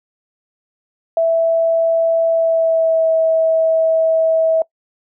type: tone with pitch glide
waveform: sine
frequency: 659.3 to 647.2 Hz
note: E5 to E5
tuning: 0 to -32 cents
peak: -11 dBFS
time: 1.17-4.62 s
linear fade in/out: 2 ms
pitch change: -32 cents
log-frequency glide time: 2.29-3.1 s
effects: noise-tail reverb RT60 0.1 s tail -22 dB re dry